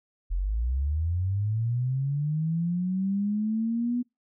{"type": "linear sweep", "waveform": "sine", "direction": "up", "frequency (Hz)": [40.68, 246.9], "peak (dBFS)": -24, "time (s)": [0.3, 4.03], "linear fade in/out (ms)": 20, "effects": ["noise-tail reverb RT60 0.2 s tail -25 dB re dry"]}